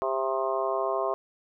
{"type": "harmonic tone with a mistuned harmonic", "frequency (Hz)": 132.8, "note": "C3", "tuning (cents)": 26, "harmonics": [3, 4, 5, 6, 7, 8, 9], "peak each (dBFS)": [-31, -34, -29, -39, -38, -31, -41], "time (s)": [0.02, 1.14], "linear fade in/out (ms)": 0, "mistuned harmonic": 9, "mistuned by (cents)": 61, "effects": []}